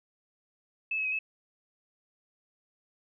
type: tone with pitch steps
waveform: sine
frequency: 2612 / 2573 / 2525 / 2596 Hz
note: E7 / E7 / D#7 / E7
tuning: -17 / -43 / +25 / -27 cents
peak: -28 dBFS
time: 0.91-1.19 s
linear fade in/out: 5 ms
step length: 70 ms
effects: none